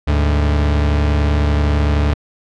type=tone pair together; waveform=40% pulse; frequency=73.42 / 103.97 Hz; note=D2 / G#2; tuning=0 / +2 cents; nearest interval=tritone; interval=602 cents; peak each=-12 / -22 dBFS; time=0.07-2.14 s; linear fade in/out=10 ms; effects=low-pass 4000 Hz 12 dB/octave